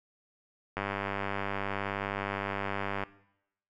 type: click train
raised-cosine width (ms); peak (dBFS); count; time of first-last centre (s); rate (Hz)
0.5; -17; 226; 0.77-3.036; 99.3
effects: noise-tail reverb RT60 0.8 s tail -19 dB re dry